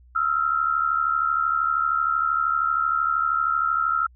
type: tone pair together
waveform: sine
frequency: 1299.1 / 1372 Hz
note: E6 / F6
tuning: -26 / -31 cents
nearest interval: minor second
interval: 95 cents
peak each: -23 / -22 dBFS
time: 0.15-4.07 s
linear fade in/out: 10 ms
effects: added 61 Hz sine -49 dBFS peak until 4.15 s